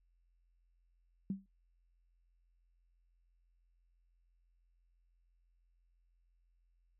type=tone with exponential decay; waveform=sine; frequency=194.3 Hz; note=G3; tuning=15 cents flat; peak=-31 dBFS; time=1.3-1.46 s; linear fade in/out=2 ms; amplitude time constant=33 ms; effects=noise-tail reverb RT60 0.2 s tail -25 dB re dry + added 43 Hz sine -70 dBFS peak until 6.99 s